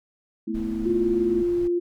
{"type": "chord", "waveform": "sine", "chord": "A suspended second", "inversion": "none", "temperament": "equal", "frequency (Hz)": [220, 246.9, 329.6], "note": ["A3", "B3", "E4"], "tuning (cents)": [0, 0, 0], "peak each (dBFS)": [-28, -33, -29], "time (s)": [0.47, 1.43], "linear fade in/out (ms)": 10}
{"type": "noise", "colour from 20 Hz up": "brown", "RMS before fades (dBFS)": -38, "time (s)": [0.54, 1.68], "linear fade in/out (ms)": 10}
{"type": "tone", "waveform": "sine", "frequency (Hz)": 349.2, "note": "F4", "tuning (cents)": 0, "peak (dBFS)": -20, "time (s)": [0.85, 1.8], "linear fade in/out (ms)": 20}
{"effects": []}